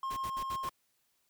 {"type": "tone with tremolo", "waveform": "triangle", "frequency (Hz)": 1068, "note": "C6", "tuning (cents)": 35, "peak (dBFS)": -31, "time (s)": [0.03, 0.69], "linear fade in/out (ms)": 2, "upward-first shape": "sine", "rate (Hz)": 6.4, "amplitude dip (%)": 25}
{"type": "noise bursts", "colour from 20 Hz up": "pink", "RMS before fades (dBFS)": -45, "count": 5, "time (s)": [0.1, 0.697], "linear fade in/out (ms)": 10, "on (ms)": 69, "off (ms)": 63}
{"effects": ["white hiss -75 dBFS RMS until 1.29 s"]}